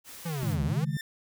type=noise; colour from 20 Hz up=white; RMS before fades=-45 dBFS; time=0.04-0.57 s; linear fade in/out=50 ms
type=linear two-way sweep; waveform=square; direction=down then up; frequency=174.61 to 64 to 174.61 Hz; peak=-31 dBFS; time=0.25-0.85 s; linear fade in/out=10 ms; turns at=0.64 s
type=chord; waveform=sine; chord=C# suspended second; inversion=none; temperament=just; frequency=138.59 / 155.92 / 207.9 Hz; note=C#3 / D#3 / G#3; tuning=0 / +4 / +2 cents; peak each=-31 / -30 / -36 dBFS; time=0.43-0.97 s; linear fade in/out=2 ms
type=tone with exponential growth; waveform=sawtooth; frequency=1792 Hz; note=A6; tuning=31 cents sharp; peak=-30 dBFS; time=0.8-1.01 s; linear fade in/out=2 ms; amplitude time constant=45 ms
effects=none